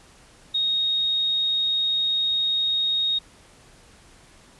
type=tone; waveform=sine; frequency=3735 Hz; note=A#7; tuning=3 cents sharp; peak=-20 dBFS; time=0.54-3.19 s; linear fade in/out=10 ms; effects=pink hiss -52 dBFS RMS until 4.59 s + resampled to 24000 Hz